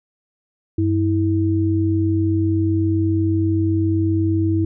sine tone pair together, 96.44 / 324.4 Hz, G2 / E4, -28 / -28 cents, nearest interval octave + major sixth, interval 2100 cents, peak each -18 dBFS, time 0.78-4.65 s, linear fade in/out 5 ms, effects none

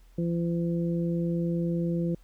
harmonic tone, 170 Hz, F3, 46 cents flat, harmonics 1 / 2 / 3, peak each -26 / -32 / -36 dBFS, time 0.18-2.15 s, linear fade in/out 5 ms, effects added 41 Hz sine -52 dBFS peak until 2.23 s + pink hiss -66 dBFS RMS until 2.23 s

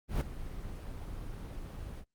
brown noise with ADSR envelope, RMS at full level -27 dBFS, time 0.08-2.05 s, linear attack 130 ms, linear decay 6 ms, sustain -14 dB, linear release 67 ms, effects Opus 24 kbps

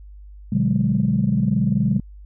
sine chord, G# half-diminished seventh, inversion first, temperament just, 124.59 / 149.51 / 186.89 / 207.7 Hz, B2 / D3 / F#3 / G#3, +16 / +31 / +18 / 0 cents, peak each -22 / -23 / -21 / -20 dBFS, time 0.52-2 s, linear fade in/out 5 ms, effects tanh soft clip ceiling -7 dBFS + added 50 Hz sine -38 dBFS peak until 2.25 s

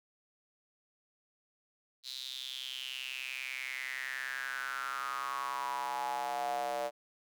square tone with high-pass filter sweep, 65.2 Hz, C2, 5 cents flat, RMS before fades -38 dBFS, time 2.03-6.91 s, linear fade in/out 50 ms, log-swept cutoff 4100 to 610 Hz, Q 7.1, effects none

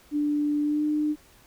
sine tone with pitch glide, 294.7 to 301.2 Hz, D4 to D4, +6 to +44 cents, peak -22 dBFS, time 0.11-1.16 s, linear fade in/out 50 ms, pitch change +38 cents, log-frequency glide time 0.62-0.84 s, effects pink hiss -56 dBFS RMS until 1.46 s

